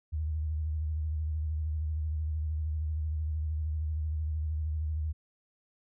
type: tone with vibrato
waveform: sine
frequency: 77.4 Hz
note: D#2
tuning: 9 cents flat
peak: -29 dBFS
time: 0.12-5.13 s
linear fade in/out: 20 ms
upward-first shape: square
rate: 13 Hz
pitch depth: 45 cents each way
effects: none